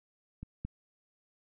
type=clicks; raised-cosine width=5 ms; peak=-29 / -24 dBFS; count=2; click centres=0.43 / 0.65 s; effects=none